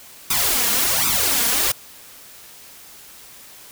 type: noise with flanger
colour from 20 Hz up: white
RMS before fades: -19 dBFS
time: 0.3-1.72 s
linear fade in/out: 5 ms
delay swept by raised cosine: 0.81 to 4.31 ms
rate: 1.3 Hz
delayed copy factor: +0.95
effects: white hiss -43 dBFS RMS until 3.71 s